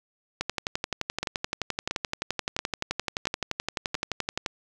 two click trains, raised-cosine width 0.2 ms, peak -10 / -11 dBFS, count 48 / 5, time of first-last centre 0.41-4.462 / 1.23-3.951 s, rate 11.6 / 1.47 Hz, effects none

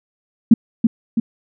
sine tone with echo, 228.6 Hz, A#3, 34 cents flat, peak -3 dBFS, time 0.51-0.54 s, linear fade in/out 5 ms, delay 330 ms, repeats 2, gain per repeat -5 dB, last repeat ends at 1.2 s, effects none

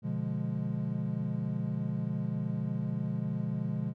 triangle chord, B diminished seventh, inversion none, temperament equal, 123.47 / 146.83 / 174.61 / 207.7 Hz, B2 / D3 / F3 / Ab3, 0 / 0 / 0 / 0 cents, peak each -34 dBFS, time 0.02-3.94 s, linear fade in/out 50 ms, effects none

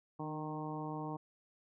harmonic tone with a mistuned harmonic, 154.3 Hz, D#3, 14 cents flat, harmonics 1 / 2 / 3 / 4 / 5 / 6 / 7, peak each -43 / -43 / -48 / -51 / -47 / -47 / -49 dBFS, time 0.19-1.17 s, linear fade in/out 10 ms, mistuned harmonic 2, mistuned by -24 cents, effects none

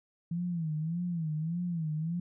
sine tone with vibrato, 164.81 Hz, E3, in tune, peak -30 dBFS, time 0.31-2.2 s, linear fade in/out 5 ms, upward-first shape sine, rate 1.7 Hz, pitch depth 130 cents each way, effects none

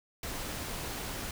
pink noise, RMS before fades -38 dBFS, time 0.23-1.31 s, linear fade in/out 2 ms, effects none

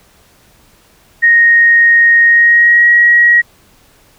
sine tone with pitch glide, 1864.7 to 1901.7 Hz, A#6 to A#6, 0 to +34 cents, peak -4 dBFS, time 1.22-3.42 s, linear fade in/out 20 ms, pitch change +34 cents, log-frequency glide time 2.26-2.89 s, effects pink hiss -48 dBFS RMS until 4.18 s

